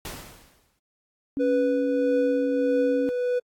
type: noise with exponential decay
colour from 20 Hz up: pink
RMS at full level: -33 dBFS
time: 0.05-0.79 s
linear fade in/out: 2 ms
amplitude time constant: 160 ms
type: tone with pitch glide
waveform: sine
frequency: 277.2 to 275.3 Hz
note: C#4 to C#4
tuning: 0 to -12 cents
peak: -24 dBFS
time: 1.37-3.09 s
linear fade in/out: 0 ms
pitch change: -12 cents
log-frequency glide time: 2-2.72 s
type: tone with tremolo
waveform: triangle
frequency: 493.9 Hz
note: B4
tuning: in tune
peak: -18 dBFS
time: 1.39-3.4 s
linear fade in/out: 20 ms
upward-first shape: triangle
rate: 1.6 Hz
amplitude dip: 45%
effects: AAC 64 kbps